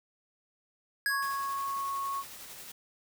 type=tone with exponential decay; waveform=square; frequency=1661.2 Hz; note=G#6; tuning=in tune; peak=-26 dBFS; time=1.06-1.85 s; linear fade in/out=1 ms; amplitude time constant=170 ms
type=tone; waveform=sine; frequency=1102 Hz; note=C#6; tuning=11 cents flat; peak=-31 dBFS; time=1.09-2.24 s; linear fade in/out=50 ms
type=noise with tremolo; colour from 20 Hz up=white; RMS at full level=-45 dBFS; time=1.22-2.72 s; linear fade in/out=5 ms; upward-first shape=sine; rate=11 Hz; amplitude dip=30%
effects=none